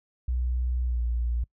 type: tone with pitch glide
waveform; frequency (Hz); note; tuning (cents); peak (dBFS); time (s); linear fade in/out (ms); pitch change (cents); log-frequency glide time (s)
sine; 61.74 to 59.12; B1 to A#1; 0 to +25; -24; 0.28-1.44; 5; -75; 0.86-1
effects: noise-tail reverb RT60 0.1 s tail -24 dB re dry